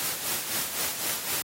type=noise with tremolo; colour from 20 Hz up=white; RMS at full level=-28 dBFS; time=0-1.42 s; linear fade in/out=0 ms; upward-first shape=sine; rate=3.9 Hz; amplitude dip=55%; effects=high-pass 100 Hz 12 dB/octave + AAC 48 kbps